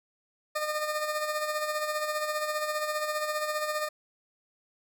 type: tone with tremolo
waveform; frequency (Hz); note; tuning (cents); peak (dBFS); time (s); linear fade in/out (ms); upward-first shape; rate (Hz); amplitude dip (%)
20% pulse; 608; D#5; -40; -22; 0.55-3.89; 10; sine; 15; 50
effects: none